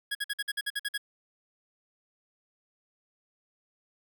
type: tone bursts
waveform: 25% pulse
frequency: 1661.2 Hz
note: G#6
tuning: in tune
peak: -25 dBFS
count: 10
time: 0.11-0.979 s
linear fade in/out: 10 ms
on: 41 ms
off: 51 ms
effects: none